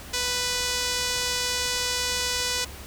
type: tone with band-pass filter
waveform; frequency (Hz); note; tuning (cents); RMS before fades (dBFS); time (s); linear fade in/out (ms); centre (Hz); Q
sawtooth; 494.9; B4; +4; -27; 0.13-2.65; 10; 5500; 1.1
effects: added 69 Hz sine -42 dBFS peak until 2.86 s + pink hiss -42 dBFS RMS until 2.86 s